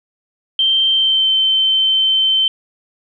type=tone with pitch glide; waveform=sine; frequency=3136 to 3093 Hz; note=G7 to G7; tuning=0 to -24 cents; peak=-11 dBFS; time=0.59-2.48 s; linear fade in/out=2 ms; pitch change=-24 cents; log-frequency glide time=0.9-1.31 s; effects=none